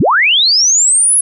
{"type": "linear sweep", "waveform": "sine", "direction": "up", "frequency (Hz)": [85.2, 10760], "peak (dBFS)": -7, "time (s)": [0, 1.21], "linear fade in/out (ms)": 5, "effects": []}